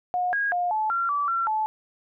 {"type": "tone with pitch steps", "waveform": "sine", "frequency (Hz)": [721, 1638, 710, 865, 1372, 1154, 1359, 867], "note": ["F#5", "G#6", "F5", "A5", "F6", "D6", "F6", "A5"], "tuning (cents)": [-45, -24, 28, -30, -31, -31, -48, -26], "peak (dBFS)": -22, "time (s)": [0.14, 1.66], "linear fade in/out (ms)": 0, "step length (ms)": 190, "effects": []}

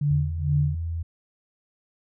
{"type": "tone with tremolo", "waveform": "sine", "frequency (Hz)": 145.5, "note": "D3", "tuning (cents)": -16, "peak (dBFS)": -18, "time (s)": [0.01, 0.75], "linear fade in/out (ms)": 5, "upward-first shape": "sine", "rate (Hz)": 2.2, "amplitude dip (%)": 95}
{"type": "tone", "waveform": "sine", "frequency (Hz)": 83.1, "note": "E2", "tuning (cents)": 15, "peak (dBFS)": -26, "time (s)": [0.1, 1.03], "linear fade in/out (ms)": 10}
{"effects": []}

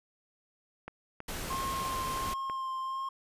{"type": "click train", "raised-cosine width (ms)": 0.5, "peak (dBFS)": -25, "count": 6, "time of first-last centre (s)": [0.88, 2.498], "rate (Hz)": 3.09}
{"type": "noise", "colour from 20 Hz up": "pink", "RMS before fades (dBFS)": -38, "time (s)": [1.28, 2.34], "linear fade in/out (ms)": 5}
{"type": "tone with vibrato", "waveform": "triangle", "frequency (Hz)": 1062, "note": "C6", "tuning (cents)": 25, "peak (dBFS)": -31, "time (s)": [1.5, 3.09], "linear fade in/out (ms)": 5, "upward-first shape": "sine", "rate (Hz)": 1.4, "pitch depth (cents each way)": 18}
{"effects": ["resampled to 32000 Hz"]}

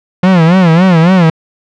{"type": "tone with vibrato", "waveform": "45% pulse", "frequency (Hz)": 174.61, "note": "F3", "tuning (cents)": 0, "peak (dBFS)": -4, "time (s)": [0.23, 1.3], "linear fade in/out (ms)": 5, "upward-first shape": "sine", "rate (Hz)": 3.6, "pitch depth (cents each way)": 150, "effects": ["low-pass 3000 Hz 12 dB/octave"]}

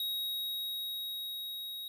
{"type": "tone with level ramp", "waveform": "square", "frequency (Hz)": 3793, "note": "A#7", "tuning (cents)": 29, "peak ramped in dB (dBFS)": [-33, -40], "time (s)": [0, 1.88], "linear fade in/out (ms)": 2, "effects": []}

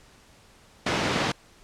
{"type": "band-pass noise", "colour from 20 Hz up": "pink", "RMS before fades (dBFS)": -26, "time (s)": [0.86, 1.32], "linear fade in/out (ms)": 5, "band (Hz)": [140, 4500], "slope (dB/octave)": 12, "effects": ["pink hiss -55 dBFS RMS until 1.63 s", "low-pass 9000 Hz 12 dB/octave"]}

